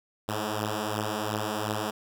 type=beating tone pair; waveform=5% pulse; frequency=105.7 / 108.5 Hz; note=G#2 / A2; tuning=+31 / -24 cents; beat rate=2.8 Hz; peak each=-19 / -22 dBFS; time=0.28-1.91 s; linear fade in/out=10 ms; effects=none